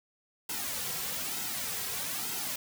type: noise with flanger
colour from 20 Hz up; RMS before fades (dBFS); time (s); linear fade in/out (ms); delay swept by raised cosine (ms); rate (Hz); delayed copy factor
white; -35; 0.49-2.56; 5; 1.7 to 3.4; 1.1; -0.75
effects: none